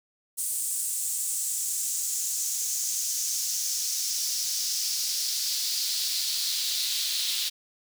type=noise with high-pass filter sweep; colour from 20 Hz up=pink; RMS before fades=-29 dBFS; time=0.37-7.5 s; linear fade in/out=20 ms; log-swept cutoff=8600 to 3800 Hz; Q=2.9; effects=none